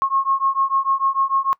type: beating tone pair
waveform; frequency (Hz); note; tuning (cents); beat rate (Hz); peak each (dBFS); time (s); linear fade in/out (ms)
sine; 1081 / 1087.7; C#6 / C#6; -44 / -33; 6.7; -20; 0.02-1.53; 0
effects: noise-tail reverb RT60 0.1 s tail -22 dB re dry